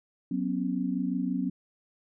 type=chord; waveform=sine; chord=F# suspended fourth; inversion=none; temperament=equal with one note detuned; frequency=185 / 246.9 / 272.7 Hz; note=F#3 / B3 / C#4; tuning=0 / 0 / -28 cents; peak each=-31 dBFS; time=0.31-1.5 s; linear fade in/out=5 ms; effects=none